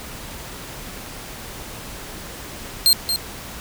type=tone with echo; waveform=sawtooth; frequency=4186 Hz; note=C8; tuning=in tune; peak=-8 dBFS; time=2.86-2.93 s; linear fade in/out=0 ms; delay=230 ms; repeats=1; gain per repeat=-8 dB; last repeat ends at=3.16 s; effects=pink hiss -35 dBFS RMS until 3.6 s